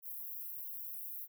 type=high-pass noise; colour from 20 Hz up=white; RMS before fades=-44 dBFS; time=0.02-1.28 s; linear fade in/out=50 ms; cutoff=12000 Hz; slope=48 dB/octave; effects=none